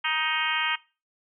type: harmonic tone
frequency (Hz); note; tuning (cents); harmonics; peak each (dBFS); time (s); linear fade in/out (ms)
313.2; D#4; +11; 3 / 4 / 5 / 6 / 7 / 8 / 9 / 10; -32 / -32 / -32 / -32 / -32 / -32 / -32 / -32; 0.04-0.76; 10
effects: noise-tail reverb RT60 0.3 s tail -20 dB re dry